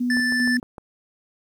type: tone with tremolo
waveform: sine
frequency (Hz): 245.6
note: B3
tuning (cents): -9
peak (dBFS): -20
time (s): 0-0.6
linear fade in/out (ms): 10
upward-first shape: square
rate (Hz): 2.5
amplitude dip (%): 40
type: tone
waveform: square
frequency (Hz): 1760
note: A6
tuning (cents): 0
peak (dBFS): -21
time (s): 0.1-0.57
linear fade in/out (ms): 2
type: click train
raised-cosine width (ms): 1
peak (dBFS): -23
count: 5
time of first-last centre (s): 0.17-0.782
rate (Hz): 6.54
effects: low-pass 8000 Hz 12 dB/octave + 9-bit